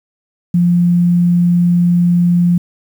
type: tone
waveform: sine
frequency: 174.61 Hz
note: F3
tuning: in tune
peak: -8 dBFS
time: 0.54-2.58 s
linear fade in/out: 5 ms
effects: 7-bit